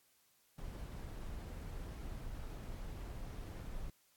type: noise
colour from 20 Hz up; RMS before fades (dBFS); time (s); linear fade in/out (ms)
brown; -45; 0.58-3.9; 5
effects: white hiss -72 dBFS RMS until 4.16 s + AAC 64 kbps